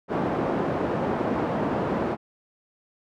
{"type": "band-pass noise", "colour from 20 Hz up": "pink", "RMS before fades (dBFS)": -26, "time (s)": [0.08, 2.17], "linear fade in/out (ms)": 50, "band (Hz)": [190, 870], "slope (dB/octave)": 12, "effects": []}